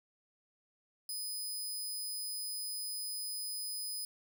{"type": "tone", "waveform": "15% pulse", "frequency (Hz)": 5000, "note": "D#8", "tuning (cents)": 8, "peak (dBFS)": -31, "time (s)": [1.09, 4.05], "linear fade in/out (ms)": 2, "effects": []}